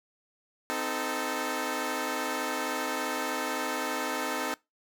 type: chord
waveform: 10% pulse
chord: A diminished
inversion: first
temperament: equal with one note detuned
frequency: 257.6 / 311.1 / 440 Hz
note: C4 / Eb4 / A4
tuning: -27 / 0 / 0 cents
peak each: -26 dBFS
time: 0.7-4.54 s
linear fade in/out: 0 ms
effects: noise-tail reverb RT60 0.2 s tail -22 dB re dry